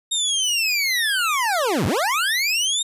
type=linear two-way sweep; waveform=25% pulse; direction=down then up; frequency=3729 to 77.78 to 3729 Hz; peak=-15 dBFS; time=0.11-2.83 s; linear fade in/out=10 ms; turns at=1.86 s; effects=resampled to 32000 Hz